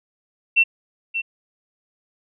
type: tone with echo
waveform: sine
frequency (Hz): 2703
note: E7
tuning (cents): +43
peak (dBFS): -11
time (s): 0.56-0.64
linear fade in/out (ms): 20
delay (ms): 580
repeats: 1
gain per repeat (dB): -10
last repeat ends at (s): 1.22
effects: none